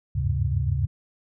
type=tone cluster; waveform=sine; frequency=74.5 / 93.4 / 100.6 / 133.6 Hz; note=D2 / F#2 / G2 / C3; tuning=+25 / +17 / +45 / +36 cents; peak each=-26 / -29 / -27 / -26 dBFS; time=0.15-0.87 s; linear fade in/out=10 ms; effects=none